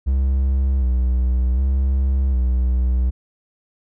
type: tone with vibrato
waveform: triangle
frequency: 64.5 Hz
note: C2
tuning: 24 cents flat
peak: -13 dBFS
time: 0.06-3.11 s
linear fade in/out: 20 ms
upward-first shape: square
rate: 0.66 Hz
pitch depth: 55 cents each way
effects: none